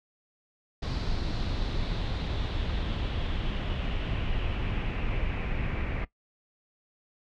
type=noise with low-pass filter sweep; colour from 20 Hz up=brown; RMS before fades=-30 dBFS; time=0.82-6.05 s; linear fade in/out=10 ms; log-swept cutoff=4500 to 2300 Hz; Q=3.6; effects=noise-tail reverb RT60 0.1 s tail -18 dB re dry